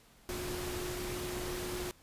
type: tone in noise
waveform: sine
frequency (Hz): 360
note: F#4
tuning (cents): -47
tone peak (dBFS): -39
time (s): 0.29-1.91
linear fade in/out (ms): 0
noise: pink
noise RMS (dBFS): -40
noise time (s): 0.29-1.91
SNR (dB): -2
effects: pink hiss -62 dBFS RMS until 2.02 s + resampled to 32000 Hz